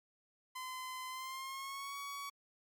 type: tone with pitch glide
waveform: sawtooth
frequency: 1026 to 1125.3 Hz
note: C6 to C#6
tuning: -34 to +26 cents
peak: -38 dBFS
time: 0.55-2.3 s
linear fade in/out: 10 ms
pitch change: +160 cents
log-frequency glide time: 1.09-1.97 s
effects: MP3 96 kbps